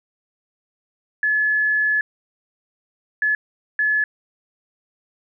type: tone bursts at uneven times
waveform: sine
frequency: 1713 Hz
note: A6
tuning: 47 cents flat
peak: -16 dBFS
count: 3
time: 1.23-2.01 / 3.22-3.35 / 3.79-4.04 s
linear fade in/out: 2 ms
effects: none